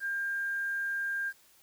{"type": "tone with quantisation", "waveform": "sine", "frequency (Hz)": 1600, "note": "G6", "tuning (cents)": 35, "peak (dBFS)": -30, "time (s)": [0, 1.33], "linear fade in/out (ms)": 50, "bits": 9, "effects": ["white hiss -62 dBFS RMS until 1.62 s"]}